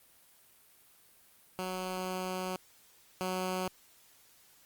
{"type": "tone pair in turn", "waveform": "10% pulse", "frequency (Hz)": [185, 185], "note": ["F#3", "F#3"], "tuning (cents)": [0, 0], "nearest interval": "unison", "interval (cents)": 0, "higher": "neither", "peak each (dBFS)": [-26, -24], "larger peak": "second", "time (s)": [[1.59, 2.56], [3.21, 3.68]], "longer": "first", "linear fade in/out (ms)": 0, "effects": ["white hiss -62 dBFS RMS until 4.65 s", "Opus 32 kbps"]}